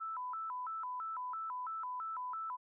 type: tone with vibrato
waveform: sine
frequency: 1148 Hz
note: D6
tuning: 40 cents flat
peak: -38 dBFS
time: 0-2.57 s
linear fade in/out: 20 ms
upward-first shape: square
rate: 3 Hz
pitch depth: 240 cents each way
effects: none